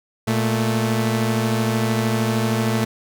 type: tone pair together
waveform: sawtooth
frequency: 116.54 / 220 Hz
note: A#2 / A3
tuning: 0 / 0 cents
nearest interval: major seventh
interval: 1100 cents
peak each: -17 dBFS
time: 0.27-2.85 s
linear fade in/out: 10 ms
effects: none